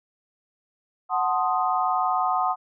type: chord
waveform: sine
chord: F# diminished seventh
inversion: none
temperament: equal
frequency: 740 / 880 / 1046.5 / 1244.5 Hz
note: F#5 / A5 / C6 / Eb6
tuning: 0 / 0 / 0 / 0 cents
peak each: -24 / -29 / -27 / -26 dBFS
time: 1.09-2.56 s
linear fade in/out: 50 ms
effects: none